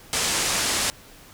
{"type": "low-pass noise", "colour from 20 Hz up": "white", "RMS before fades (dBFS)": -24, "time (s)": [0.13, 0.9], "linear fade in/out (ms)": 0, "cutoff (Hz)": 9000, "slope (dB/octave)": 24, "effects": ["pink hiss -48 dBFS RMS until 1.33 s"]}